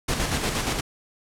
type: noise with tremolo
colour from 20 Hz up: pink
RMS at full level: -24 dBFS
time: 0.08-0.81 s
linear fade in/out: 10 ms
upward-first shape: square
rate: 8.5 Hz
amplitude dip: 40%
effects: low-pass 10000 Hz 12 dB/octave